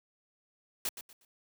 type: noise with echo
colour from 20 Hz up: white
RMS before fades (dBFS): -33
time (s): 0.85-0.89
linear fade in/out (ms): 2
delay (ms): 120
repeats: 3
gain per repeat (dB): -11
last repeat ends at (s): 1.25
effects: high-pass 100 Hz 12 dB/octave